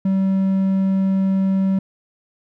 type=tone; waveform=triangle; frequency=192.1 Hz; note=G3; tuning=35 cents flat; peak=-13 dBFS; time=0.05-1.79 s; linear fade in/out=5 ms; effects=none